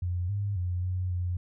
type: tone with pitch steps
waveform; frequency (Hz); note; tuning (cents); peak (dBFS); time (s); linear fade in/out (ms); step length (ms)
sine; 88.9 / 101.2 / 89.4 / 91.5 / 89.2; F2 / G#2 / F2 / F#2 / F2; +31 / -44 / +41 / -19 / +37; -27; 0.02-1.37; 5; 270
effects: none